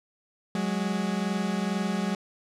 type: tone pair together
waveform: 40% pulse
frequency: 184.9 / 207.1 Hz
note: F#3 / G#3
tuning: -1 / -5 cents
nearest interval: major second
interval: 196 cents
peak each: -28 dBFS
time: 0.55-2.15 s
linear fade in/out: 2 ms
effects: low-pass 8000 Hz 12 dB/octave